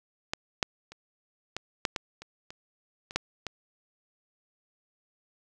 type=clicks; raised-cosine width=0.2 ms; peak=-12 / -7 / -28 / -16 / -8 / -13 / -26 / -25 / -25 / -9 / -17 dBFS; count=11; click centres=0.335 / 0.628 / 0.92 / 1.566 / 1.852 / 1.962 / 2.22 / 2.505 / 3.109 / 3.16 / 3.467 s; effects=none